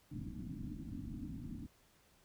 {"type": "low-pass noise", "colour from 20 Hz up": "white", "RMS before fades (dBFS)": -45, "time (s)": [0.11, 1.67], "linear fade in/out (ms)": 10, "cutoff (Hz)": 310, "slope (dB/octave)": 96, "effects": ["pink hiss -69 dBFS RMS until 2.24 s"]}